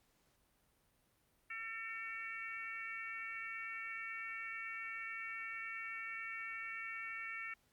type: harmonic tone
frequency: 450.9 Hz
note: A4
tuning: 42 cents sharp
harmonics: 3 / 4 / 5 / 6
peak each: -50 / -47 / -45 / -52 dBFS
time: 1.5-7.54 s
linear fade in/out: 5 ms
effects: pink hiss -75 dBFS RMS until 7.72 s + Opus 48 kbps